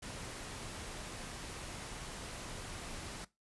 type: noise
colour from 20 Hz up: pink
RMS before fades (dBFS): -45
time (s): 0.02-3.25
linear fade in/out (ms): 10
effects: noise-tail reverb RT60 0.2 s tail -18 dB re dry + resampled to 24000 Hz